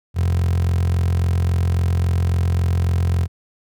15% pulse tone with high-pass filter, 43.65 Hz, F1, in tune, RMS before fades -18 dBFS, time 0.14-3.28 s, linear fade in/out 50 ms, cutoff 92 Hz, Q 6.2, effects none

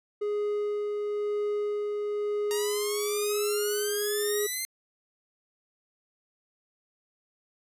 triangle tone with tremolo, 415.3 Hz, G#4, in tune, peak -24 dBFS, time 0.21-4.47 s, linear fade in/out 10 ms, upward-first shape sine, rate 1 Hz, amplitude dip 25%
5% pulse exponential sweep, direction up, 932.3 to 2100 Hz, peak -20 dBFS, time 2.51-4.65 s, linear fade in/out 0 ms
effects resampled to 32000 Hz

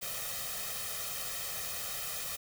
white noise with comb filter, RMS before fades -38 dBFS, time 0.01-2.37 s, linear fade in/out 20 ms, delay 1.6 ms, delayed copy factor +0.8, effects none

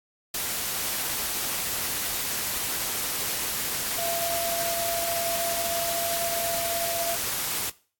sine tone in noise, 681 Hz, F5, 44 cents flat, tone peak -30 dBFS, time 3.98-7.15 s, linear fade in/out 5 ms, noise white, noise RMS -29 dBFS, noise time 0.34-7.7 s, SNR -4 dB, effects noise-tail reverb RT60 0.4 s tail -20 dB re dry + AAC 64 kbps

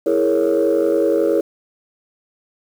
sine chord, A# half-diminished seventh, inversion second, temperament equal, 329.6 / 415.3 / 466.2 / 554.4 Hz, E4 / G#4 / A#4 / C#5, 0 / 0 / 0 / 0 cents, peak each -18 dBFS, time 0.06-1.41 s, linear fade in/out 5 ms, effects tanh soft clip ceiling -8 dBFS + 7-bit

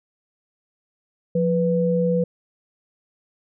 sine tone pair together, 175.53 / 493.9 Hz, F3 / B4, +9 / 0 cents, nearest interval octave + tritone, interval 1791 cents, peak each -20 dBFS, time 1.35-2.24 s, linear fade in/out 5 ms, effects none

